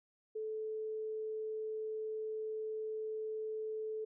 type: tone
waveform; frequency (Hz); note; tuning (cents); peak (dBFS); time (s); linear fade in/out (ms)
sine; 435.4; A4; -18; -37; 0.35-4.05; 10
effects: none